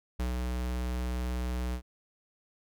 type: tone with ADSR envelope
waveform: square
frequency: 61.7 Hz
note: B1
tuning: 1 cent flat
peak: -29 dBFS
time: 0.19-1.82 s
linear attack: 10 ms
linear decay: 130 ms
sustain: -2 dB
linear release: 83 ms
effects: none